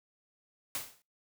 white noise with exponential decay, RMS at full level -33 dBFS, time 0.75-1.02 s, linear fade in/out 1 ms, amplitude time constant 58 ms, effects noise-tail reverb RT60 0.3 s tail -26 dB re dry

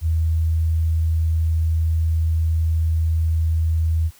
sine tone, 80.8 Hz, E2, 34 cents flat, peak -16 dBFS, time 0.01-4.11 s, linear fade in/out 50 ms, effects white hiss -51 dBFS RMS until 4.19 s

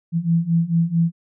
sine beating tone pair, 164.81 / 169.31 Hz, E3 / E3, 0 / +47 cents, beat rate 4.5 Hz, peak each -20 / -18 dBFS, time 0.12-1.12 s, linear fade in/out 50 ms, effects none

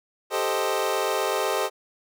25% pulse chord, A half-diminished seventh, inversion third, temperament equal, 392 / 440 / 523.3 / 622.3 Hz, G4 / A4 / C5 / Eb5, 0 / 0 / 0 / 0 cents, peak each -25 dBFS, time 0.3-1.7 s, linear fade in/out 50 ms, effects none

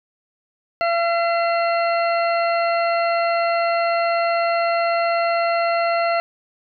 harmonic tone with a mistuned harmonic, 679 Hz, F5, 49 cents flat, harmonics 1 / 2 / 3 / 4 / 6, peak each -18 / -24 / -28 / -30 / -34 dBFS, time 0.81-6.2 s, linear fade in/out 0 ms, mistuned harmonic 6, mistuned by +65 cents, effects none

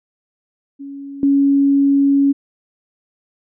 sine tone with level steps, 278.7 Hz, C#4, 9 cents sharp, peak -28 / -10 dBFS, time 0.79-2.33 s, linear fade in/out 20 ms, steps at 1.23 s, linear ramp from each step 2 ms, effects none

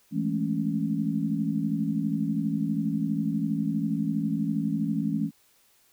sine chord, A major seventh, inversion second, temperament equal, 164.81 / 207.7 / 220 / 277.2 Hz, E3 / G#3 / A3 / C#4, 0 / 0 / 0 / 0 cents, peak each -30 dBFS, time 0.11-5.31 s, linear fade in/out 50 ms, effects white hiss -63 dBFS RMS until 5.92 s

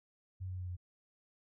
sine tone with pitch steps, 93.1 / 91.92 / 90.76 / 89.62 Hz, F#2 / F#2 / F#2 / F2, +11 / -11 / -33 / +45 cents, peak -38 dBFS, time 0.4-0.768 s, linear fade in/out 20 ms, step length 92 ms, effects none

